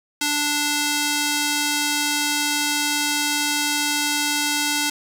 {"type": "tone with band-pass filter", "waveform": "square", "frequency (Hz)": 293.7, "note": "D4", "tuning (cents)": 0, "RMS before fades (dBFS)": -22, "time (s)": [0.21, 4.9], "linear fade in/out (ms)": 5, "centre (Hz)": 6400, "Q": 0.57, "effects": []}